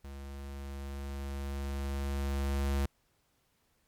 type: tone with level ramp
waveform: square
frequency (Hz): 69.3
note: C#2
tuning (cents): 0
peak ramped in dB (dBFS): -43 to -28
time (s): 0.04-2.86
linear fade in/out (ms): 5
effects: pink hiss -73 dBFS RMS until 3.87 s + MP3 96 kbps